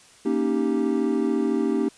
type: chord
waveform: triangle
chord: Eb dominant seventh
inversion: second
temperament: equal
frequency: 233.1 / 277.2 / 311.1 / 392 Hz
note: Bb3 / Db4 / Eb4 / G4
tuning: 0 / 0 / 0 / 0 cents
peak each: -24 dBFS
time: 0.25-1.89 s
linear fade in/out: 10 ms
effects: white hiss -52 dBFS RMS until 1.97 s + resampled to 22050 Hz